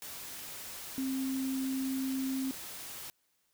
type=tone in noise; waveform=sine; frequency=264.9 Hz; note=C4; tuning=22 cents sharp; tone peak=-31 dBFS; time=0.98-2.51 s; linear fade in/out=0 ms; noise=white; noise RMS=-44 dBFS; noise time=0.02-3.1 s; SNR=+10 dB; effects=white hiss -75 dBFS RMS until 3.53 s